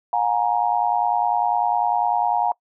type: tone cluster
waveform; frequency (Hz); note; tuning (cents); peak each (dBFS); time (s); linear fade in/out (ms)
sine; 718 / 828 / 938; F5 / G#5 / A#5; +48 / -5 / +11; -22; 0.13-2.52; 2
effects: noise-tail reverb RT60 0.1 s tail -24 dB re dry